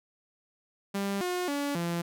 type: tone with pitch steps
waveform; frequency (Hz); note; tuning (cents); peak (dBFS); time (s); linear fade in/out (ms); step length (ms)
sawtooth; 198.5 / 359.7 / 285.4 / 170.9; G3 / F#4 / D4 / F3; +22 / -49 / -49 / -37; -25; 0.94-2.02; 10; 270
effects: none